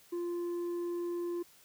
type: tone with tanh clipping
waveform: sine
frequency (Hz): 347.2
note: F4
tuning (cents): -10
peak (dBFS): -34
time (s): 0.12-1.43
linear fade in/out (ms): 10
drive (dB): 4
effects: white hiss -61 dBFS RMS until 1.64 s